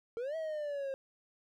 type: exponential two-way sweep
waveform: triangle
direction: up then down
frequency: 449 to 651 to 533 Hz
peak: -33 dBFS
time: 0.17-0.94 s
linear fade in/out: 0 ms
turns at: 0.36 s
effects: none